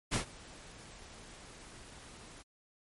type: noise with ADSR envelope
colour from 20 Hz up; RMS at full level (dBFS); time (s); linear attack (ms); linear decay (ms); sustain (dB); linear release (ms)
pink; -30; 0.11-2.43; 29; 110; -22; 19
effects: MP3 48 kbps